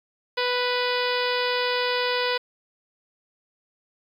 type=harmonic tone; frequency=494 Hz; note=B4; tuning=in tune; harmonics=1 / 2 / 3 / 4 / 5 / 6 / 7 / 8 / 9 / 10; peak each=-26 / -29 / -31 / -32 / -33 / -34 / -34 / -35 / -36 / -36 dBFS; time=0.37-2.38 s; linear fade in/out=10 ms; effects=9-bit